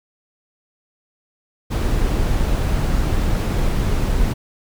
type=noise; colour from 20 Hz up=brown; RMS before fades=-18 dBFS; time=1.7-4.34 s; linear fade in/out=20 ms; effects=none

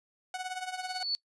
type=tone with tremolo; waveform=sawtooth; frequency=740 Hz; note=F#5; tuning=in tune; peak=-28 dBFS; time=0.34-1.03 s; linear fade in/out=2 ms; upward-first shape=triangle; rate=18 Hz; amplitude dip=80%
type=tone with exponential growth; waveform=sine; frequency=4454 Hz; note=C#8; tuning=7 cents sharp; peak=-26 dBFS; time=0.55-1.15 s; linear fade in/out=0 ms; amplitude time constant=130 ms
effects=noise-tail reverb RT60 0.1 s tail -23 dB re dry + resampled to 24000 Hz

